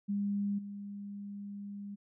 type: tone with level steps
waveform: sine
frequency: 202 Hz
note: G#3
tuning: 48 cents flat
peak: -30 / -40 dBFS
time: 0.08-1.96 s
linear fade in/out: 20 ms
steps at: 0.58 s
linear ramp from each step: 10 ms
effects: none